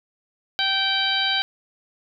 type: harmonic tone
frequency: 777 Hz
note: G5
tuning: 16 cents flat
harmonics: 1 / 2 / 3 / 4 / 5 / 6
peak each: -29 / -26 / -30 / -24 / -25 / -30 dBFS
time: 0.59-1.42 s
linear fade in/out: 0 ms
effects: none

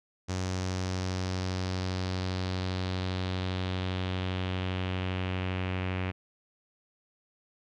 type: tone with low-pass filter sweep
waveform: sawtooth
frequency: 92.5 Hz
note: F#2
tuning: in tune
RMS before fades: -32 dBFS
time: 0.28-6.12 s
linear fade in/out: 20 ms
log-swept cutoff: 6300 to 2500 Hz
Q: 2.7
effects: none

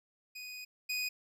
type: tone pair in turn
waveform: 25% pulse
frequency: 2489 / 2489 Hz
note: D#7 / D#7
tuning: 0 / 0 cents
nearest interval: unison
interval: 0 cents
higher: neither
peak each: -39 / -29 dBFS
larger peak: second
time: 0.35-0.65 / 0.89-1.09 s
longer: first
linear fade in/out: 10 ms
effects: none

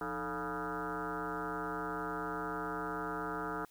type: tone with frequency modulation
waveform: sine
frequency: 840 Hz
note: G#5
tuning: 19 cents sharp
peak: -35 dBFS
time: 0.01-3.65 s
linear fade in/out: 2 ms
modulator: 133 Hz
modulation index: 4.8
effects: white hiss -66 dBFS RMS until 3.7 s

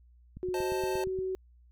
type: click train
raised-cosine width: 5 ms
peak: -31 dBFS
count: 8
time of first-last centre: 0.37-1.189 s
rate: 8.55 Hz
type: tone with pitch glide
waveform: sine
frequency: 365.4 to 375.7 Hz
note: F#4 to F#4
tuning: -22 to +26 cents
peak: -30 dBFS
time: 0.43-1.35 s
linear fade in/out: 0 ms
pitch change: +48 cents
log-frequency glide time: 0.55-0.76 s
type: chord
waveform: square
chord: A diminished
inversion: first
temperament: equal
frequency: 523.3 / 622.3 / 880 Hz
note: C5 / Eb5 / A5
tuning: 0 / 0 / 0 cents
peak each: -38 / -41 / -37 dBFS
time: 0.54-1.04 s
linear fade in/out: 2 ms
effects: added 60 Hz sine -56 dBFS peak until 1.71 s

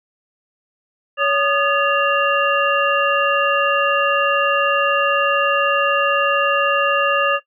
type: tone cluster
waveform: sine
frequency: 562 / 1229 / 1704 / 2776 Hz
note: C#5 / D#6 / G#6 / F7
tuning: +24 / -22 / +44 / -11 cents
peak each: -19 dBFS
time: 1.17-7.4 s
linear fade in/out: 50 ms
effects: noise-tail reverb RT60 0.1 s tail -17 dB re dry

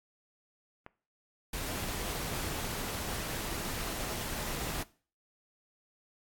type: click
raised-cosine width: 0.5 ms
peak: -30 dBFS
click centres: 0.864 s
type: noise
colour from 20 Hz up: pink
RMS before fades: -37 dBFS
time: 1.53-4.83 s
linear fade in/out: 5 ms
effects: noise-tail reverb RT60 0.4 s tail -19 dB re dry + AAC 64 kbps

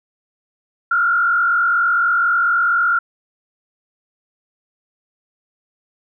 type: tone with frequency modulation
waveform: sine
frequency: 1396.9 Hz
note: F6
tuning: in tune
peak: -13 dBFS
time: 0.91-2.99 s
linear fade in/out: 5 ms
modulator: 44.2 Hz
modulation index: 1.1
effects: none

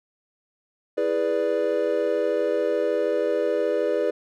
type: chord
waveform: triangle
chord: E dominant seventh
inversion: none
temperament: equal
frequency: 329.6 / 415.3 / 493.9 / 587.3 Hz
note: E4 / G#4 / B4 / D5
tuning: 0 / 0 / 0 / 0 cents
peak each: -28 / -24 / -23 / -24 dBFS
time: 0.97-4.11 s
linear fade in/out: 10 ms
effects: none

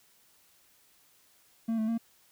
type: tone with pitch steps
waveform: triangle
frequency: 226.7 / 219.2 / 229.3 Hz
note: A#3 / A3 / A#3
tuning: -48 / -6 / -28 cents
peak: -25 dBFS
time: 1.68-1.98 s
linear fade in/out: 10 ms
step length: 100 ms
effects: white hiss -64 dBFS RMS until 2.31 s

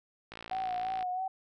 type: click train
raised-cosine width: 0.3 ms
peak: -27 dBFS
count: 41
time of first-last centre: 0.32-1.027 s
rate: 56.6 Hz
type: tone with vibrato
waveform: sine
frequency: 744 Hz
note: F#5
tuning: 9 cents sharp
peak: -31 dBFS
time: 0.51-1.28 s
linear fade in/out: 5 ms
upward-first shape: sine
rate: 3 Hz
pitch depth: 43 cents each way
effects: none

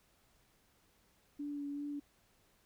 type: tone with vibrato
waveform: sine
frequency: 287.6 Hz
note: D4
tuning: 36 cents flat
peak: -38 dBFS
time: 1.39-2 s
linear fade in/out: 10 ms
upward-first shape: sine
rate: 2.6 Hz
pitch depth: 17 cents each way
effects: pink hiss -71 dBFS RMS until 2.65 s

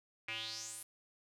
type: tone with band-pass filter sweep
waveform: square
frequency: 111.9 Hz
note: A2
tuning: 30 cents sharp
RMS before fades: -44 dBFS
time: 0.28-0.83 s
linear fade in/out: 5 ms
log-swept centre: 2300 to 11000 Hz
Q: 5.3
effects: none

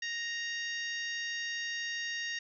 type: harmonic tone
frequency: 932.3 Hz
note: A#5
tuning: in tune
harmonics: 2 / 3 / 4 / 5 / 6 / 7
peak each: -36 / -42 / -44 / -48 / -44 / -51 dBFS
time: 0.02-2.39 s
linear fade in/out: 5 ms
effects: none

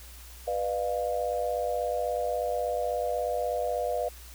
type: chord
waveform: sine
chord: B diminished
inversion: none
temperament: equal with one note detuned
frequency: 493.9 / 602.1 / 698.5 Hz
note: B4 / D5 / F5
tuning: 0 / +43 / 0 cents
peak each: -31 dBFS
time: 0.47-4.09 s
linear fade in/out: 10 ms
effects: added 60 Hz sine -46 dBFS peak until 4.34 s + white hiss -50 dBFS RMS until 4.34 s

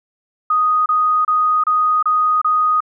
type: tone bursts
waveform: sine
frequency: 1244.5 Hz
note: D#6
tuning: in tune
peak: -12 dBFS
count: 6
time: 0.5-2.805 s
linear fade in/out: 5 ms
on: 360 ms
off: 29 ms
effects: none

